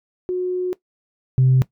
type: tone pair in turn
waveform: sine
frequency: 364.1 / 129.85 Hz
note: F#4 / C3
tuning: -28 / -13 cents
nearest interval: octave + tritone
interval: 1785 cents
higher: first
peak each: -19 / -10 dBFS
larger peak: second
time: 0.29-0.73 / 1.38-1.62 s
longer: first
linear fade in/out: 0 ms
effects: noise-tail reverb RT60 0.1 s tail -18 dB re dry + tanh soft clip ceiling -8 dBFS